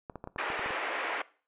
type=clicks; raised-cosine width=1 ms; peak=-25 dBFS; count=9; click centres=0.098 / 0.157 / 0.241 / 0.274 / 0.361 / 0.502 / 0.594 / 0.661 / 0.706 s
type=band-pass noise; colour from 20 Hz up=white; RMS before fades=-34 dBFS; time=0.38-1.22 s; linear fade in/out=5 ms; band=380 to 2300 Hz; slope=24 dB/octave
effects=noise-tail reverb RT60 0.4 s tail -20 dB re dry + resampled to 8000 Hz